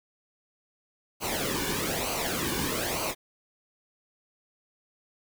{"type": "noise with flanger", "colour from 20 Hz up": "pink", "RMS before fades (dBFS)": -30, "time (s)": [1.2, 3.15], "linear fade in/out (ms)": 50, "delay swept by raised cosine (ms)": [0.56, 1.56], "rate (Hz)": 1.1, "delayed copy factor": -0.7, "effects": []}